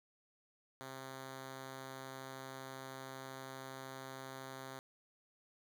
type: tone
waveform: 5% pulse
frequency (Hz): 132.7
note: C3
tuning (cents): +25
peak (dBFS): -35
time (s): 0.81-4.79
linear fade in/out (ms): 0
effects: none